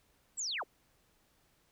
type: linear sweep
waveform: sine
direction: down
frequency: 8000 to 233.1 Hz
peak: -34 dBFS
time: 0.37-0.64 s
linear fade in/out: 20 ms
effects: pink hiss -71 dBFS RMS until 1.71 s